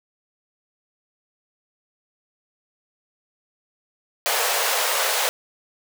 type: high-pass noise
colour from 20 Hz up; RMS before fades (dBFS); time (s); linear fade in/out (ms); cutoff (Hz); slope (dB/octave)
pink; -22; 4.26-5.29; 0; 470; 48
effects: none